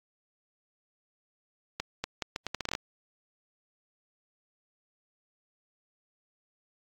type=accelerating click train; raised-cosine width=0.2 ms; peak=-14 dBFS; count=12; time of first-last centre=1.8-2.751 s; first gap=240 ms; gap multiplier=0.76; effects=AAC 64 kbps